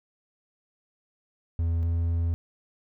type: tone pair in turn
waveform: triangle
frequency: 83.5 / 84.13 Hz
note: E2 / E2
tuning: +23 / +36 cents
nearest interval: unison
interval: 13 cents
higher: second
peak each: -21 dBFS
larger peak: neither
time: 1.59-1.83 / 1.83-2.34 s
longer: second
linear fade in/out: 0 ms
effects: none